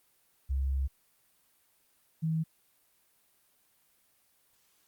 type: tone pair in turn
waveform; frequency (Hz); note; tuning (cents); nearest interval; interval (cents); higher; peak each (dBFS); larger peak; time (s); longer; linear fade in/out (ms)
sine; 67.4 / 160.31; C#2 / E3; -48 / -48; octave + minor third; 1500; second; -27; neither; 0.49-0.88 / 2.22-2.44; first; 20
effects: white hiss -69 dBFS RMS until 4.87 s + Opus 32 kbps